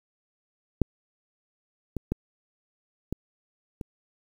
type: clicks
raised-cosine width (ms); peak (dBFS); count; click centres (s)
3; -7 / -17 / -13 / -16 / -21; 5; 0.817 / 1.967 / 2.12 / 3.126 / 3.812
effects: 8-bit